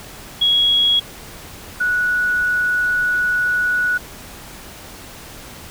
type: tone pair in turn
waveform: sine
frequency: 3322 / 1469.1 Hz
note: G#7 / F#6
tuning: 0 / -13 cents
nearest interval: octave + major second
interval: 1413 cents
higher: first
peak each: -12 / -15 dBFS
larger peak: first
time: 0.41-1 / 1.8-3.98 s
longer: second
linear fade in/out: 10 ms
effects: pink hiss -37 dBFS RMS until 5.7 s